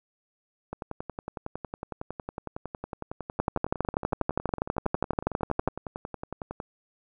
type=two click trains; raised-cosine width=1 ms; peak=-20 / -10 dBFS; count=65 / 29; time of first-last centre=0.73-6.602 / 3.4-5.676 s; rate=10.9 / 12.3 Hz; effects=none